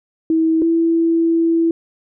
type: tone pair in turn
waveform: sine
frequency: 322.7 / 331.2 Hz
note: E4 / E4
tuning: -37 / +8 cents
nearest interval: unison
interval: 45 cents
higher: second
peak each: -12 dBFS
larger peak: neither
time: 0.3-0.62 / 0.62-1.71 s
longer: second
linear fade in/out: 2 ms
effects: none